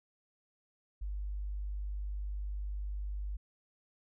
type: tone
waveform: sine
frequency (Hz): 50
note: G1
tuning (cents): +35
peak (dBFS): -35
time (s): 1.01-3.37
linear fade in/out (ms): 10
effects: none